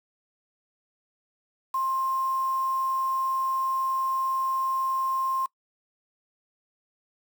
sine tone with quantisation, 1057 Hz, C6, 17 cents sharp, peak -24 dBFS, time 1.74-5.46 s, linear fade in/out 5 ms, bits 7, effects noise-tail reverb RT60 0.1 s tail -23 dB re dry

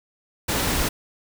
pink noise, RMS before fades -23 dBFS, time 0.48-0.89 s, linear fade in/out 10 ms, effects none

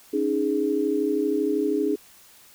sine chord, C# suspended second, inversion none, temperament equal with one note detuned, 277.2 / 309.9 / 415.3 Hz, C#4 / D#4 / G#4, 0 / -7 / 0 cents, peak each -27 / -25 / -24 dBFS, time 0.13-1.96 s, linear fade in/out 10 ms, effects white hiss -52 dBFS RMS until 2.54 s

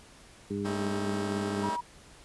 harmonic tone, 101 Hz, G#2, 48 cents flat, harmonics 1 / 2 / 3 / 4, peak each -39 / -33 / -37 / -35 dBFS, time 0.5-1.7 s, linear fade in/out 10 ms
10% pulse chord, A half-diminished seventh, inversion third, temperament just, 198 / 220 / 264 / 316.8 Hz, G3 / A3 / C4 / Eb4, +18 / 0 / +16 / +31 cents, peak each -33 / -31 / -36 / -33 dBFS, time 0.64-1.77 s, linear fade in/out 20 ms
sine tone, 962 Hz, B5, 46 cents flat, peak -30 dBFS, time 1.63-1.81 s, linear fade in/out 10 ms
effects pink hiss -54 dBFS RMS until 2.24 s + resampled to 24000 Hz

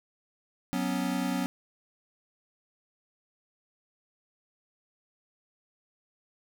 square chord, F# suspended fourth, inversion none, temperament equal, 185 / 246.9 / 277.2 Hz, F#3 / B3 / C#4, 0 / 0 / 0 cents, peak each -33 dBFS, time 0.73-1.46 s, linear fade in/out 0 ms, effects none

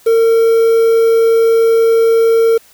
triangle tone with quantisation, 455.3 Hz, A#4, 41 cents flat, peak -5 dBFS, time 0.06-2.58 s, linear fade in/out 10 ms, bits 5, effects white hiss -46 dBFS RMS until 2.73 s

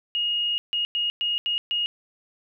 sine tone bursts at uneven times, 2867 Hz, F7, 45 cents sharp, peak -22 dBFS, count 6, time 0.15-0.58 / 0.73-0.85 / 0.95-1.1 / 1.21-1.38 / 1.46-1.58 / 1.71-1.86 s, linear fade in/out 0 ms, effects none

